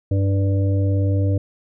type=harmonic tone; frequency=98 Hz; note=G2; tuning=in tune; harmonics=1 / 3 / 5 / 6; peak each=-16 / -26 / -30 / -32 dBFS; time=0.11-1.38 s; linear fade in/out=5 ms; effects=none